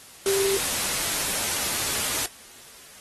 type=tone in noise; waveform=sine; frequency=392 Hz; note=G4; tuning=in tune; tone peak=-21 dBFS; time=0.26-0.57 s; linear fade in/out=2 ms; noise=white; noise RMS=-26 dBFS; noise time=0.26-2.26 s; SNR=+2 dB; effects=white hiss -47 dBFS RMS until 3 s + AAC 32 kbps